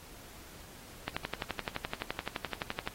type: click train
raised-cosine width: 0.3 ms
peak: -17 dBFS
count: 22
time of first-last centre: 1.08-2.875 s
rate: 11.7 Hz
effects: pink hiss -52 dBFS RMS until 2.94 s + AAC 48 kbps